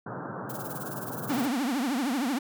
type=band-pass noise; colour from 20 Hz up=pink; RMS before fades=-37 dBFS; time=0.06-1.48 s; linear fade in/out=5 ms; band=110 to 1600 Hz; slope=96 dB/octave
type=noise with tremolo; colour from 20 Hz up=violet; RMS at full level=-38 dBFS; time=0.49-1.46 s; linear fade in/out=10 ms; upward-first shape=sine; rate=19 Hz; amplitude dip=75%
type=tone with vibrato; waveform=45% pulse; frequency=261.6 Hz; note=C4; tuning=in tune; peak=-26 dBFS; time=1.29-2.39 s; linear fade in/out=10 ms; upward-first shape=triangle; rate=13 Hz; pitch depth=270 cents each way
effects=none